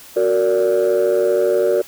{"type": "chord", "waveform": "sine", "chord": "Gb augmented", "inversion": "none", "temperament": "just", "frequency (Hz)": [370, 462.5, 578.1], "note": ["Gb4", "Bb4", "D5"], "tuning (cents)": [0, -14, -27], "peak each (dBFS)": -16, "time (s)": [0.16, 1.82], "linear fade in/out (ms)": 10, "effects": ["tanh soft clip ceiling -9 dBFS", "white hiss -41 dBFS RMS until 1.87 s"]}